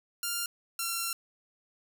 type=tone pair in turn; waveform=5% pulse; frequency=1396.9 / 1364.2 Hz; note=F6 / F6; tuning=0 / -41 cents; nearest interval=unison; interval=41 cents; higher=first; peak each=-19 dBFS; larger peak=neither; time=0.23-0.46 / 0.79-1.13 s; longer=second; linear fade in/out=2 ms; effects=none